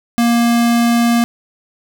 square tone, 235.3 Hz, A#3, 16 cents sharp, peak -11 dBFS, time 0.18-1.24 s, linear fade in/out 0 ms, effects none

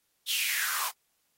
white noise with high-pass filter sweep, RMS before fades -30 dBFS, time 0.26-0.92 s, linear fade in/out 50 ms, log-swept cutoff 3500 to 880 Hz, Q 6.7, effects white hiss -74 dBFS RMS until 1.37 s + AAC 48 kbps

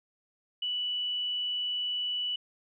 sine tone, 2960 Hz, F#7, in tune, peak -29 dBFS, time 0.62-2.36 s, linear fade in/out 5 ms, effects none

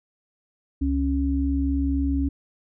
sine tone pair together, 68.95 / 275.8 Hz, C#2 / C#4, -9 / -9 cents, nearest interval 2 octaves, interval 2400 cents, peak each -23 dBFS, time 0.81-2.29 s, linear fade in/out 10 ms, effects none

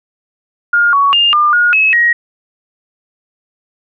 sine tone with pitch steps, 1417 / 1121 / 2814 / 1201 / 1438 / 2578 / 1891 Hz, F6 / C#6 / F7 / D6 / F#6 / E7 / A#6, +25 / +19 / +12 / +38 / -50 / -39 / +24 cents, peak -7 dBFS, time 0.73-2.13 s, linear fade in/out 5 ms, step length 200 ms, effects none

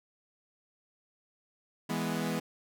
sawtooth chord, E major, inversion none, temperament equal, 164.81 / 207.7 / 246.9 Hz, E3 / G#3 / B3, 0 / 0 / 0 cents, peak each -31 dBFS, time 1.89-2.4 s, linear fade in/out 10 ms, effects none

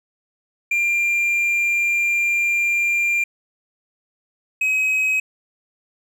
triangle tone pair in turn, 2387 / 2540 Hz, D7 / D#7, +28 / +35 cents, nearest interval minor second, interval 107 cents, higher second, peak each -15 dBFS, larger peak neither, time 0.71-3.24 / 4.61-5.2 s, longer first, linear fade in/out 5 ms, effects none

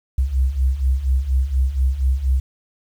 sine beating tone pair, 62.9 / 67.1 Hz, B1 / C2, +32 / +44 cents, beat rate 4.2 Hz, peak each -21 / -17 dBFS, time 0.18-2.4 s, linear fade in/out 5 ms, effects 8-bit

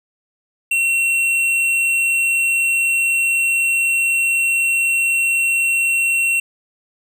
sine tone with tanh clipping, 2724 Hz, F7, 44 cents flat, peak -16 dBFS, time 0.71-6.4 s, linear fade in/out 5 ms, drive 12 dB, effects none

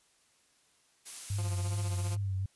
blue noise, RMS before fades -41 dBFS, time 1.05-2.16 s, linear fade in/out 20 ms
sine tone with vibrato, 98 Hz, G2, in tune, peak -30 dBFS, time 1.3-2.46 s, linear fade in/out 5 ms, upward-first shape triangle, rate 2.6 Hz, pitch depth 70 cents each way
10% pulse tone with tremolo, 174.61 Hz, F3, in tune, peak -33 dBFS, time 1.38-2.17 s, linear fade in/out 5 ms, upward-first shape sine, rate 15 Hz, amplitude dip 70%
effects white hiss -68 dBFS RMS until 2.55 s + resampled to 24000 Hz

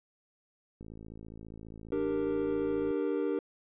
click train, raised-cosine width 3 ms, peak -34 dBFS, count 116, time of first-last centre 0.81-2.909 s, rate 54.8 Hz
triangle chord, G minor, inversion second, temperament equal with one note detuned, 297.6 / 392 / 466.2 Hz, D4 / G4 / Bb4, +23 / 0 / 0 cents, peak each -31 dBFS, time 1.92-3.39 s, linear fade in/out 2 ms
effects resampled to 8000 Hz

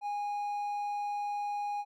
triangle tone, 822 Hz, G#5, 18 cents flat, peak -30 dBFS, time 0.01-1.85 s, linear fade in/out 50 ms, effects none

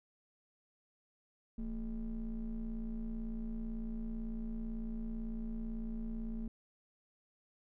triangle ring-modulated tone, 98 Hz, G2, in tune, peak -32 dBFS, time 1.58-6.48 s, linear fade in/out 5 ms, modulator 127 Hz, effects none

